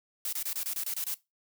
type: noise bursts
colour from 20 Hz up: blue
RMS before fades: -33 dBFS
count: 9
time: 0.25-1.143 s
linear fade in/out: 2 ms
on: 77 ms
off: 25 ms
effects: noise-tail reverb RT60 0.2 s tail -19 dB re dry